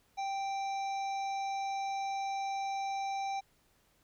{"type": "harmonic tone", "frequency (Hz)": 784, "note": "G5", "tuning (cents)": 0, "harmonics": [1, 3, 5, 7, 8], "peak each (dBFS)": [-33, -46, -50, -55, -55], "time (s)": [0.17, 3.41], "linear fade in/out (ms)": 20, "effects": ["pink hiss -70 dBFS RMS until 4.03 s"]}